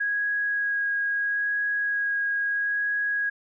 sine tone with vibrato, 1650 Hz, G#6, 12 cents flat, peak -23 dBFS, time 0-3.3 s, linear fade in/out 10 ms, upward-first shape sine, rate 0.76 Hz, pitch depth 10 cents each way, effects none

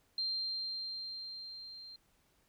sine tone with level ramp, 4170 Hz, C8, 7 cents flat, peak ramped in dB -32 to -48 dBFS, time 0.18-1.96 s, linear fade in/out 2 ms, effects pink hiss -72 dBFS RMS until 2.48 s

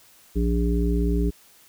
harmonic tone, 58.27 Hz, A#1, in tune, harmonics 1 / 3 / 5 / 7, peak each -21 / -26 / -28 / -29 dBFS, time 0.35-1.31 s, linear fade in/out 20 ms, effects white hiss -54 dBFS RMS until 1.68 s

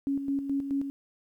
sine tone with tremolo, 277.2 Hz, C#4, in tune, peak -25 dBFS, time 0.07-0.9 s, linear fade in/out 0 ms, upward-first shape square, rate 4.7 Hz, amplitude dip 55%, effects 11-bit

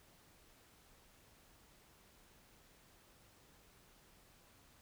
silence, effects pink hiss -66 dBFS RMS until 4.81 s

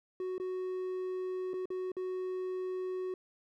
triangle tone with dropouts, 370 Hz, F#4, in tune, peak -32 dBFS, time 0.2-3.14 s, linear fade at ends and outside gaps 2 ms, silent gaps 0.381-0.399 / 1.534-1.539 / 1.656-1.703 / 1.918-1.967 s, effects none

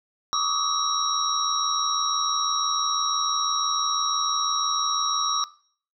sine tone cluster, 1130 / 1190 / 1276 / 3868 / 5600 Hz, C#6 / D6 / D#6 / B7 / F8, +33 / +22 / +43 / -37 / +4 cents, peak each -28 dBFS, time 0.33-5.44 s, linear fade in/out 0 ms, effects noise-tail reverb RT60 0.5 s tail -19 dB re dry

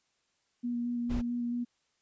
sine tone with vibrato, 240 Hz, B3, 49 cents flat, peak -30 dBFS, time 0.63-1.65 s, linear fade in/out 20 ms, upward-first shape square, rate 4.5 Hz, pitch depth 11 cents each way
brown noise, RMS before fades -34 dBFS, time 1.09-1.22 s, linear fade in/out 20 ms
effects white hiss -75 dBFS RMS until 2.01 s + resampled to 16000 Hz

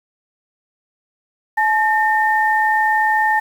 sine tone pair together, 859 / 1816.8 Hz, A5 / A#6, -42 / -45 cents, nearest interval octave + minor second, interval 1297 cents, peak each -15 / -17 dBFS, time 1.57-3.4 s, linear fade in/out 10 ms, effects 7-bit

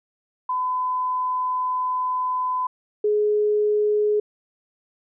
sine tone pair in turn, 1010 / 420 Hz, B5 / G#4, +39 / +19 cents, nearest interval octave + minor third, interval 1520 cents, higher first, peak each -21 / -17 dBFS, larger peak second, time 0.49-2.67 / 3.04-4.2 s, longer first, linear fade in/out 5 ms, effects none

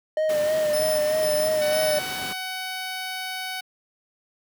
triangle tone with vibrato, 613 Hz, D#5, 26 cents flat, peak -18 dBFS, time 0.17-1.99 s, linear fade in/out 2 ms, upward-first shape sine, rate 3.2 Hz, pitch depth 38 cents each way
pink noise, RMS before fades -34 dBFS, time 0.29-2.33 s, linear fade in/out 5 ms
10% pulse tone with tremolo, 5274 Hz, E8, in tune, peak -24 dBFS, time 0.73-2 s, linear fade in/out 10 ms, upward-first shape square, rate 2 Hz, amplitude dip 55%
10% pulse tone, 750 Hz, F#5, 23 cents sharp, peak -21 dBFS, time 1.61-3.61 s, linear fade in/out 10 ms
effects high-pass 150 Hz 12 dB/octave

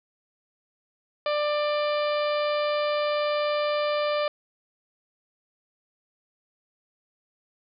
harmonic tone, 593 Hz, D5, 17 cents sharp, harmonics 1 / 2 / 3 / 4 / 5 / 6 / 7 / 8, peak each -24 / -30 / -38 / -36 / -39 / -40 / -43 / -42 dBFS, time 1.26-4.28 s, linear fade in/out 2 ms, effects none

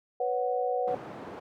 sine chord, B suspended second, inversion none, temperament equal, 493.9 / 554.4 / 740 Hz, B4 / C#5 / F#5, 0 / 0 / 0 cents, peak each -29 / -34 / -30 dBFS, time 0.2-0.95 s, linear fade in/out 5 ms
white band-pass noise, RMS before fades -42 dBFS, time 0.87-1.4 s, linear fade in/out 10 ms, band 140 to 690 Hz, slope 12 dB/octave
effects none

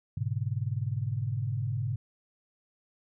sine chord, G# diminished, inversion none, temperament equal with one note detuned, 103.83 / 123.47 / 143.4 Hz, G#2 / B2 / D3, 0 / 0 / -41 cents, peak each -32 / -32 / -35 dBFS, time 0.17-1.96 s, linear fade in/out 5 ms, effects none

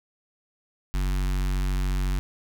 square tone with notch filter, 47.01 Hz, F#1, 28 cents sharp, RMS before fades -25 dBFS, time 0.94-2.19 s, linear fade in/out 0 ms, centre 540 Hz, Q 0.81, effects none

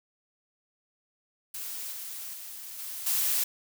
blue noise with level steps, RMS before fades -37 / -39 / -42 / -38 / -27 dBFS, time 1.54-3.44 s, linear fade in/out 5 ms, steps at 1.92 / 2.33 / 2.78 / 3.06 s, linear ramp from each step 10 ms, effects none

